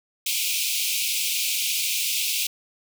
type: high-pass noise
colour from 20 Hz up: pink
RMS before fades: -25 dBFS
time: 0.26-2.47 s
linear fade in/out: 5 ms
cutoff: 2300 Hz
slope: 96 dB/octave
effects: none